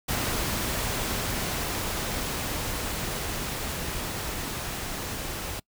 pink noise with level ramp, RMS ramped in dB -28 to -34 dBFS, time 0.08-5.6 s, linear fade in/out 10 ms, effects noise-tail reverb RT60 0.1 s tail -25 dB re dry

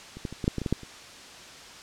clicks, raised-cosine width 3 ms, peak -27 / -18 / -25 / -17 / -9 / -16 / -19 / -15 / -10 / -29 dBFS, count 10, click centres 0.17 / 0.252 / 0.326 / 0.442 / 0.479 / 0.583 / 0.617 / 0.662 / 0.726 / 0.833 s, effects white hiss -45 dBFS RMS until 1.82 s + low-pass 6000 Hz 12 dB/octave

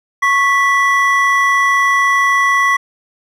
triangle tone pair together, 1105 / 1968.9 Hz, C#6 / B6, -6 / -6 cents, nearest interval minor seventh, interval 1000 cents, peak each -11 dBFS, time 0.22-2.77 s, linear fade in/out 10 ms, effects none

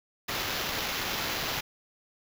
white noise with sample-and-hold, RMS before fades -32 dBFS, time 0.28-1.61 s, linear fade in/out 10 ms, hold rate 8820 Hz, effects none

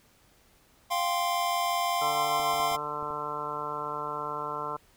square chord, F suspended second, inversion none, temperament equal, 698.5 / 784 / 1046.5 Hz, F5 / G5 / C6, 0 / 0 / 0 cents, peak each -30 / -35 / -30 dBFS, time 0.9-2.77 s, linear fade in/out 20 ms
harmonic tone, 148.5 Hz, D3, 20 cents sharp, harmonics 1 / 2 / 3 / 4 / 5 / 6 / 7 / 8 / 9, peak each -47 / -47 / -40 / -42 / -44 / -40 / -35 / -43 / -37 dBFS, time 2.01-4.77 s, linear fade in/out 10 ms
clicks, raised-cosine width 3 ms, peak -35 dBFS, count 7, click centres 2.398 / 2.541 / 2.6 / 2.717 / 2.75 / 3.027 / 3.106 s
effects pink hiss -62 dBFS RMS until 4.96 s

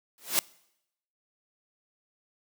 white noise with exponential growth, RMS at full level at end -21 dBFS, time 0.18-0.39 s, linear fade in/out 0 ms, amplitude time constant 44 ms, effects noise-tail reverb RT60 0.8 s tail -23 dB re dry + high-pass 200 Hz 12 dB/octave

